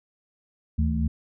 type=tone cluster; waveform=sine; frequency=75.6 / 78.5 / 161.4 / 221.5 Hz; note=D#2 / D#2 / E3 / A3; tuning=-49 / +16 / -36 / +12 cents; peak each=-23 / -31 / -29 / -27 dBFS; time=0.78-1.08 s; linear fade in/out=10 ms; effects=none